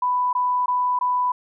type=tone bursts; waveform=sine; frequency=993 Hz; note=B5; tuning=9 cents sharp; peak=-18 dBFS; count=4; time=0.02-1.32 s; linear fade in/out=5 ms; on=310 ms; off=20 ms; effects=none